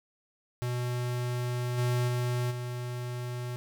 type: tone with level steps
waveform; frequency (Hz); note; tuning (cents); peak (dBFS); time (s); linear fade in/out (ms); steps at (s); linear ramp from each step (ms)
square; 122.9; B2; -8; -30 / -26 / -28 / -34; 0.62-3.56; 0; 1.77 / 2.07 / 2.5; 20
effects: none